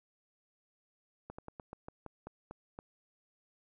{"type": "slowing click train", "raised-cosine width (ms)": 1, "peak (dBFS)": -30, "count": 10, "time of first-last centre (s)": [1.3, 2.789], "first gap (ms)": 85, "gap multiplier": 1.16, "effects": []}